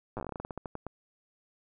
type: slowing click train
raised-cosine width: 1 ms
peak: -23 dBFS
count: 18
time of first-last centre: 0.17-0.867 s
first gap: 8 ms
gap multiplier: 1.18
effects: none